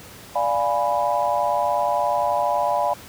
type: chord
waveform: sine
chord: D diminished seventh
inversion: none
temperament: equal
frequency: 587.3 / 698.5 / 830.6 / 987.8 Hz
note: D5 / F5 / Ab5 / Cb6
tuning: 0 / 0 / 0 / 0 cents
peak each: -24 dBFS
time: 0.35-2.94 s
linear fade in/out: 10 ms
effects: pink hiss -42 dBFS RMS until 3.08 s + high-pass 60 Hz 12 dB/octave